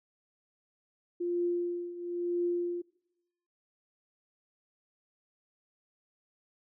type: tone with tremolo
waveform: sine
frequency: 349.2 Hz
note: F4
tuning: in tune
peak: -26 dBFS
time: 1.2-2.82 s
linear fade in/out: 10 ms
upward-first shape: triangle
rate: 1 Hz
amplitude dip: 80%
effects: noise-tail reverb RT60 0.9 s tail -23 dB re dry